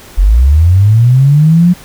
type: linear sweep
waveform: sine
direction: up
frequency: 41.84 to 180.9 Hz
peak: -3 dBFS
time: 0.17-1.74 s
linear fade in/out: 20 ms
effects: pink hiss -35 dBFS RMS until 1.84 s